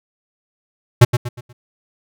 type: tone with echo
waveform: square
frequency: 121.6 Hz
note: B2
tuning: 26 cents flat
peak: -4 dBFS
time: 1.01-1.05 s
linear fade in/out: 10 ms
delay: 120 ms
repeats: 4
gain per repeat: -9 dB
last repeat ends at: 1.53 s
effects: none